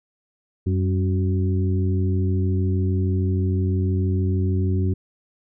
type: harmonic tone with a mistuned harmonic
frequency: 93 Hz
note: F#2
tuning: 9 cents sharp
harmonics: 1 / 2 / 3 / 4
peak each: -19 / -27 / -30 / -30 dBFS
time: 0.66-4.94 s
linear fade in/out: 10 ms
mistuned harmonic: 2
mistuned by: +61 cents
effects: none